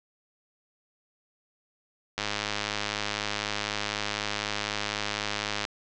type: click train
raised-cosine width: 0.2 ms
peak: -11 dBFS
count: 362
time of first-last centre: 2.18-5.651 s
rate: 104 Hz
effects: low-pass 7000 Hz 12 dB/octave